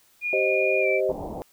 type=tone with pitch glide; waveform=sine; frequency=2434 to 2331 Hz; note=D#7 to D7; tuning=-39 to -14 cents; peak=-24 dBFS; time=0.21-1.01 s; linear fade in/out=50 ms; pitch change=-75 cents; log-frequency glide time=0.8-0.87 s
type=chord; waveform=sine; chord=C minor; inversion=second; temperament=equal with one note detuned; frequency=388.2 / 523.3 / 622.3 Hz; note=G4 / C5 / Eb5; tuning=-17 / 0 / 0 cents; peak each=-25 dBFS; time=0.33-1.12 s; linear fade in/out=2 ms
type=low-pass noise; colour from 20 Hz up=white; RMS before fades=-34 dBFS; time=1.09-1.42 s; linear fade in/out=0 ms; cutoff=840 Hz; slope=48 dB/octave
effects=white hiss -60 dBFS RMS until 1.52 s